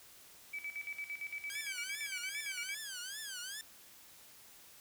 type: tone with tremolo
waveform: sine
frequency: 2297 Hz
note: D7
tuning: 39 cents flat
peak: -38 dBFS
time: 0.53-2.75 s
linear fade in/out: 10 ms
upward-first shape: square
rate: 8.8 Hz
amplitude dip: 75%
type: tone with vibrato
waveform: 10% pulse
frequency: 1588 Hz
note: G6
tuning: 22 cents sharp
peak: -33 dBFS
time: 1.5-3.61 s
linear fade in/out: 0 ms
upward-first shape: triangle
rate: 2.5 Hz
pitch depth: 210 cents each way
effects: white hiss -58 dBFS RMS until 4.8 s